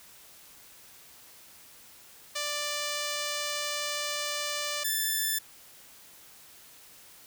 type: tone pair in turn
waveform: 5% pulse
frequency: 589 / 1755.9 Hz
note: D5 / A6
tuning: +5 / -4 cents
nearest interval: octave + perfect fifth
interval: 1891 cents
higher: second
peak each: -19 / -16 dBFS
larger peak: second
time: 2.35-4.84 / 4.84-5.39 s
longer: first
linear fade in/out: 10 ms
effects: white hiss -53 dBFS RMS until 7.26 s